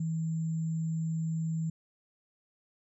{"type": "tone with sample-and-hold", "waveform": "sine", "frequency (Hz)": 161.5, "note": "E3", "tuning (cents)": -35, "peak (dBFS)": -29, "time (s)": [0, 1.7], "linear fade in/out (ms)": 5, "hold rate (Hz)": 7350, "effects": ["resampled to 24000 Hz"]}